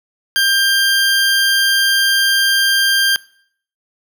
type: tone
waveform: 20% pulse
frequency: 1590 Hz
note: G6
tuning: 24 cents sharp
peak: -7 dBFS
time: 0.36-3.16 s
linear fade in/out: 0 ms
effects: noise-tail reverb RT60 0.6 s tail -22 dB re dry